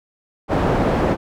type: low-pass noise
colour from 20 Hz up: white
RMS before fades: -18 dBFS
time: 0.48-1.17 s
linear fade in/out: 50 ms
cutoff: 630 Hz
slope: 12 dB/octave
effects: none